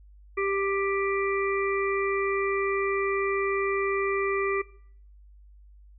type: harmonic tone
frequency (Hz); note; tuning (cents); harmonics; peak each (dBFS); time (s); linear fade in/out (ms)
393.6; G4; +7; 1 / 3 / 5 / 6; -26 / -31 / -33 / -34; 0.37-4.62; 10
effects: noise-tail reverb RT60 0.6 s tail -21 dB re dry + added 50 Hz sine -49 dBFS peak until 5.98 s